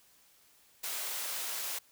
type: high-pass noise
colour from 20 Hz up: white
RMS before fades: -37 dBFS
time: 0.83-1.79 s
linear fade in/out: 10 ms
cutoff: 500 Hz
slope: 12 dB/octave
effects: white hiss -64 dBFS RMS until 1.91 s